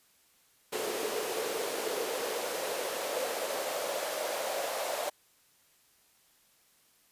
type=noise with high-pass filter sweep; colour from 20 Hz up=pink; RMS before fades=-34 dBFS; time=0.72-5.1 s; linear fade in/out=10 ms; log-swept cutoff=410 to 620 Hz; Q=4.4; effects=white hiss -66 dBFS RMS until 7.11 s + resampled to 32000 Hz